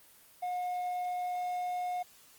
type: tone with quantisation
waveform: triangle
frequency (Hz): 720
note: F#5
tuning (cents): -47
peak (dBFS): -30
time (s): 0.42-2.03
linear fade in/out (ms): 10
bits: 10
effects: white hiss -59 dBFS RMS until 2.38 s + Opus 24 kbps